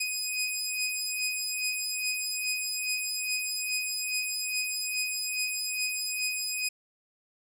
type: beating tone pair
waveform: 15% pulse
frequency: 2500 / 2502.4 Hz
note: D#7 / D#7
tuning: +8 / +9 cents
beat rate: 2.4 Hz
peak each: -27 / -24 dBFS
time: 0-6.69 s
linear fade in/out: 10 ms
effects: none